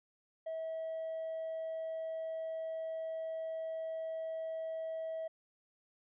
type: tone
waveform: triangle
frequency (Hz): 646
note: E5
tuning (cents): -35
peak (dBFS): -34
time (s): 0.46-5.28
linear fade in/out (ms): 10
effects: tanh soft clip ceiling -33 dBFS + resampled to 8000 Hz